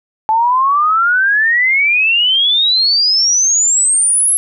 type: exponential sweep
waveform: sine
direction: up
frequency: 864 to 11175 Hz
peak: -9 dBFS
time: 0.29-4.37 s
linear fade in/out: 0 ms
effects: none